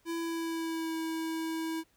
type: tone with pitch glide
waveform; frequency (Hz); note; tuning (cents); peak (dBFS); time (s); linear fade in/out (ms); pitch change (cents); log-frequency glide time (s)
square; 333.7 to 324; E4 to E4; +21 to -30; -33; 0.05-1.84; 50; -51; 0.16-0.96
effects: pink hiss -69 dBFS RMS until 1.96 s